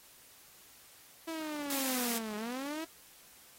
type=linear two-way sweep; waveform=sawtooth; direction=down then up; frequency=330 to 207.6 to 330 Hz; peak=-33 dBFS; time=1.27-2.85 s; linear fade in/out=10 ms; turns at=2.36 s
type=high-pass noise; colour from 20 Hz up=white; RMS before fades=-36 dBFS; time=1.7-2.18 s; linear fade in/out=2 ms; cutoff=650 Hz; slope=12 dB/octave
effects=white hiss -58 dBFS RMS until 3.58 s + AAC 48 kbps